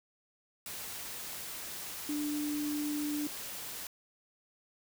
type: tone in noise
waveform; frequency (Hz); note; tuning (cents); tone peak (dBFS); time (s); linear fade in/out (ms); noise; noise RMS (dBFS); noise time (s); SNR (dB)
sine; 295.8; D4; +13; -32; 2.09-3.27; 2; white; -42; 0.66-3.87; +7
effects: none